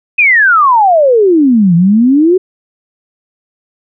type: exponential two-way sweep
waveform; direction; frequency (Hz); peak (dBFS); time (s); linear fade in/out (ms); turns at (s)
sine; down then up; 2563 to 164.81 to 383.3; -4; 0.18-2.38; 10; 1.75
effects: none